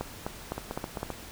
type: two click trains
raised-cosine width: 1 ms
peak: -19 / -17 dBFS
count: 5 / 5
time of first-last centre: 0.58-1.103 / 0.01-1.03 s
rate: 7.65 / 3.92 Hz
effects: pink hiss -45 dBFS RMS until 1.31 s